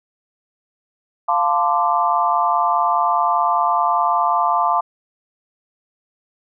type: chord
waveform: sine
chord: D minor seventh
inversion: first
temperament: equal with one note detuned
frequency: 698.5 / 880 / 1029.7 / 1174.7 Hz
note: F5 / A5 / C6 / D6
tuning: 0 / 0 / -28 / 0 cents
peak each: -20 dBFS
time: 1.28-4.81 s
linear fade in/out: 10 ms
effects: none

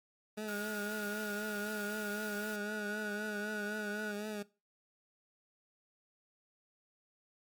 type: tone with vibrato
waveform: 20% pulse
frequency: 210 Hz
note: G#3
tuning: 19 cents sharp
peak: -33 dBFS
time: 0.37-4.43 s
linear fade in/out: 10 ms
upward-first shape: triangle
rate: 3.9 Hz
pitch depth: 58 cents each way
type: tone with pitch glide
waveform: sine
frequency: 1439 to 1464.2 Hz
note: F#6 to F#6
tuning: -49 to -19 cents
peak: -40 dBFS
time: 0.48-4.12 s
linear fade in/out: 10 ms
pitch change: +30 cents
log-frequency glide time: 2.15-3.04 s
type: noise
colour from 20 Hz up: white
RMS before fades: -50 dBFS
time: 0.48-2.56 s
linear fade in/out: 2 ms
effects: noise-tail reverb RT60 0.3 s tail -20 dB re dry + MP3 96 kbps

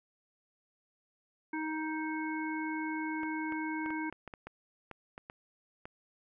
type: harmonic tone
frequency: 313.2 Hz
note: D#4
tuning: 11 cents sharp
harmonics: 1 / 3 / 5 / 7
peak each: -35 / -40 / -42 / -43 dBFS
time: 1.53-4.1 s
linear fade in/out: 5 ms
type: clicks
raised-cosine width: 0.5 ms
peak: -29 dBFS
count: 12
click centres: 3.233 / 3.523 / 3.861 / 3.905 / 4.126 / 4.277 / 4.338 / 4.47 / 4.913 / 5.179 / 5.299 / 5.855 s
effects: none

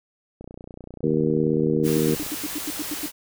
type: click train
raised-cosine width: 2 ms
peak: -25 dBFS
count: 57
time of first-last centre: 0.41-2.264 s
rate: 30.2 Hz
type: harmonic tone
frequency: 77.78 Hz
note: D#2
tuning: in tune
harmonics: 2 / 3 / 4 / 5 / 6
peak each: -25 / -25 / -25 / -25 / -25 dBFS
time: 1.03-2.15 s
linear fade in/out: 5 ms
type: noise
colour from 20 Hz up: white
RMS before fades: -32 dBFS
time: 1.83-3.12 s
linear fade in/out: 50 ms
type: tone bursts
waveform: sine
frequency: 300.1 Hz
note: D4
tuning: 38 cents sharp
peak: -26 dBFS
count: 11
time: 1.84-3.06 s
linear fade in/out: 2 ms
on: 30 ms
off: 89 ms
effects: none

